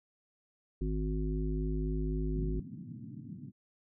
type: harmonic tone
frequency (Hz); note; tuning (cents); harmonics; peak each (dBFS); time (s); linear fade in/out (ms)
51.91; G#1; 0; 1 / 3 / 5 / 7; -32 / -37 / -39 / -40; 0.81-2.6; 5
type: band-pass noise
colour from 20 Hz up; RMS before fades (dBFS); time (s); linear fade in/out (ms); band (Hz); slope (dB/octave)
pink; -45; 2.32-3.52; 50; 110 to 270; 48
effects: none